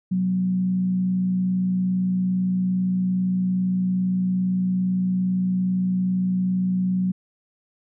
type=tone with frequency modulation; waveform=sine; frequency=185 Hz; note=F#3; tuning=in tune; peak=-19 dBFS; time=0.11-7.12 s; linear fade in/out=10 ms; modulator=57.6 Hz; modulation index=0.26; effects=none